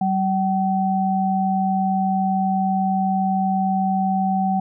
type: tone pair together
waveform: sine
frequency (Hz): 191.1 / 762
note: G3 / G5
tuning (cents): -44 / -49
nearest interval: 2 octaves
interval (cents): 2395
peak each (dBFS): -20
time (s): 0.01-4.6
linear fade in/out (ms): 5
effects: none